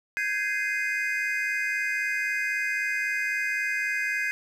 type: chord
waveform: triangle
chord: Ab major seventh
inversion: third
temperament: just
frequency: 1557.4 / 1661.2 / 2077 / 2492 Hz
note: G6 / Ab6 / C7 / Eb7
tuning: -12 / 0 / -13 / +2 cents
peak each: -32 / -28 / -28 / -31 dBFS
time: 0.17-4.31 s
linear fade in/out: 0 ms
effects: none